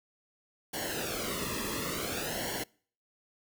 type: noise with flanger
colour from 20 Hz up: pink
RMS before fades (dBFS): -35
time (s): 0.73-2.64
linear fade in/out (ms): 10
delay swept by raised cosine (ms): 0.8 to 1.35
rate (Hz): 0.56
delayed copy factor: -0.85
effects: noise-tail reverb RT60 0.5 s tail -26 dB re dry